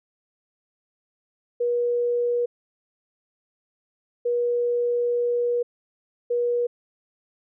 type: tone bursts at uneven times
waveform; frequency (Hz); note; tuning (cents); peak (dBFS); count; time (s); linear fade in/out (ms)
sine; 481.2; B4; -45; -20; 3; 1.6-2.46 / 4.25-5.63 / 6.3-6.67; 10
effects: none